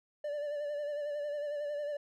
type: tone with vibrato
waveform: triangle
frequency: 586 Hz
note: D5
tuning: 4 cents flat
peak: -32 dBFS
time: 0.24-1.97 s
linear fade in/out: 5 ms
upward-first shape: sine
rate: 11 Hz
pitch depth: 38 cents each way
effects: none